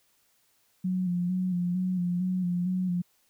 sine tone with vibrato, 180.3 Hz, F#3, 45 cents flat, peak -25 dBFS, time 0.84-3.02 s, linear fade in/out 10 ms, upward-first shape square, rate 2.2 Hz, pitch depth 37 cents each way, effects white hiss -68 dBFS RMS until 3.29 s

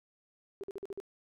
sine tone bursts, 394.2 Hz, G4, 10 cents sharp, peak -37 dBFS, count 6, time 0.61-1.001 s, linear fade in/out 0 ms, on 26 ms, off 47 ms, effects none

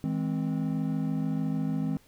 triangle chord, E augmented, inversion none, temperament equal with one note detuned, 161.24 / 207.7 / 261.6 Hz, E3 / G#3 / B#3, -38 / 0 / 0 cents, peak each -28 / -31 / -29 dBFS, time 0.04-1.97 s, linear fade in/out 0 ms, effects pink hiss -61 dBFS RMS until 2.07 s

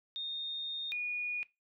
sine tone pair in turn, 3674 / 2452 Hz, A#7 / D#7, -26 / -26 cents, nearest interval perfect fifth, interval 700 cents, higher first, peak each -36 / -32 dBFS, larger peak second, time 0.16-0.92 / 0.92-1.43 s, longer first, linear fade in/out 0 ms, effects noise-tail reverb RT60 0.2 s tail -19 dB re dry

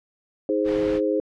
sine chord, Ab major, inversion second, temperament equal with one note detuned, 315.3 / 415.3 / 523.3 Hz, Eb4 / Ab4 / C5, +23 / 0 / 0 cents, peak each -24 dBFS, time 0.49-1.2 s, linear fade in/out 2 ms
pink noise, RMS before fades -34 dBFS, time 0.64-1.01 s, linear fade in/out 50 ms
effects low-pass 3000 Hz 12 dB/octave

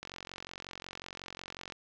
click train, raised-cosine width 0.2 ms, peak -24 dBFS, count 78, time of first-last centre 0.03-1.722 s, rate 45.5 Hz, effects low-pass 6000 Hz 12 dB/octave + 10-bit

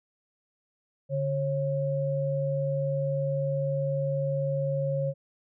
sine tone pair together, 144.17 / 544 Hz, D3 / C#5, -32 / -33 cents, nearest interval octave + major seventh, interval 2299 cents, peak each -28 dBFS, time 1.09-5.14 s, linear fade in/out 50 ms, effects none

